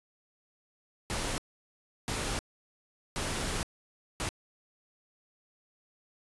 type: noise bursts at uneven times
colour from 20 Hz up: pink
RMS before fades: -33 dBFS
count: 4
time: 1.1-1.38 / 2.08-2.39 / 3.16-3.63 / 4.2-4.29 s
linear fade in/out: 0 ms
effects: resampled to 24000 Hz